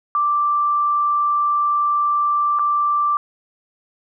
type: tone with dropouts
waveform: sine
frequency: 1174.7 Hz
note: D6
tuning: in tune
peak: -15 dBFS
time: 0.15-3.17 s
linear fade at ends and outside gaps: 1 ms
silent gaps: 2.588-2.594 s
effects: none